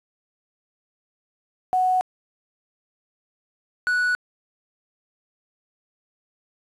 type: tone pair in turn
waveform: sine / triangle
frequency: 740 / 1474.9 Hz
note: F#5 / F#6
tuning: 0 / -6 cents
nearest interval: octave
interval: 1194 cents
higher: second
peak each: -17 dBFS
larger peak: neither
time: 1.73-2.01 / 3.87-4.15 s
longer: neither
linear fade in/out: 0 ms
effects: resampled to 24000 Hz + 8-bit